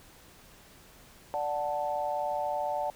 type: chord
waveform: sine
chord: D major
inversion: none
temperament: equal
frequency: 587.3 / 740 / 880 Hz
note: D5 / F#5 / A5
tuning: 0 / 0 / 0 cents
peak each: -33 dBFS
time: 1.34-2.9 s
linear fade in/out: 0 ms
effects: pink hiss -55 dBFS RMS until 2.95 s